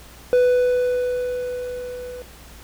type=tone with level ramp; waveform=triangle; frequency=496.2 Hz; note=B4; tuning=8 cents sharp; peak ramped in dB=-10 to -30 dBFS; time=0.33-2.22 s; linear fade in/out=0 ms; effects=added 60 Hz sine -45 dBFS peak until 2.63 s + pink hiss -45 dBFS RMS until 2.63 s